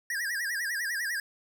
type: tone with vibrato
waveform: square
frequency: 1760 Hz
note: A6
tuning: in tune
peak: -30 dBFS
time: 0.1-1.2 s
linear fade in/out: 2 ms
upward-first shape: sine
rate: 10 Hz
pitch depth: 180 cents each way
effects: none